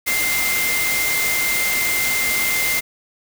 sine tone in noise, 2093 Hz, C7, in tune, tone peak -20 dBFS, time 0.06-2.81 s, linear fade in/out 20 ms, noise white, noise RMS -22 dBFS, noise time 0.06-2.81 s, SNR -1 dB, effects none

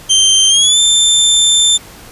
25% pulse tone with pitch glide, 3136 to 3561 Hz, G7 to A7, 0 to +20 cents, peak -3 dBFS, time 0.09-1.78 s, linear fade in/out 20 ms, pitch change +220 cents, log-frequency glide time 0.48-0.79 s, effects pink hiss -36 dBFS RMS until 2.11 s + resampled to 32000 Hz

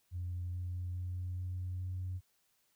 sine tone with pitch steps, 88.8 / 89.52 / 90.25 / 90.98 / 91.72 Hz, F2 / F2 / F#2 / F#2 / F#2, +29 / +43 / -43 / -29 / -15 cents, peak -35 dBFS, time 0.11-2.21 s, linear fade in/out 50 ms, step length 420 ms, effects tanh soft clip ceiling -32 dBFS + white hiss -75 dBFS RMS until 2.75 s

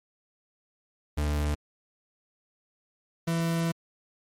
40% pulse tone pair in turn, 74.1 / 166.35 Hz, D2 / E3, +16 / +16 cents, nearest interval octave + major second, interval 1400 cents, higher second, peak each -24 dBFS, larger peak neither, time 1.17-1.55 / 3.27-3.72 s, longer second, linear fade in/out 10 ms, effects MP3 64 kbps

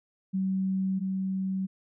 sine tone pair in turn, 190.3 / 190.3 Hz, F#3 / F#3, +49 / +49 cents, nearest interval unison, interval 0 cents, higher neither, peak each -25 / -27 dBFS, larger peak first, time 0.33-1 / 1-1.67 s, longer neither, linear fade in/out 20 ms, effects none

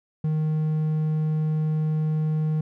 triangle tone, 155.3 Hz, D#3, 3 cents flat, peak -19 dBFS, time 0.24-2.61 s, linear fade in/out 5 ms, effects none

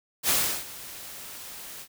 white noise with ADSR envelope, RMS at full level -22 dBFS, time 0.23-1.88 s, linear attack 60 ms, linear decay 350 ms, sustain -19 dB, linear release 67 ms, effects none

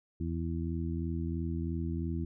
harmonic tone, 83 Hz, E2, 12 cents sharp, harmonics 1 / 2 / 3 / 4, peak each -34 / -37 / -39 / -40 dBFS, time 0.2-2.25 s, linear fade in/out 5 ms, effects none

